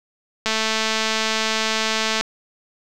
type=click train; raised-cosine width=0.2 ms; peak=-4 dBFS; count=386; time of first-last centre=0.46-2.21 s; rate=220 Hz; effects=none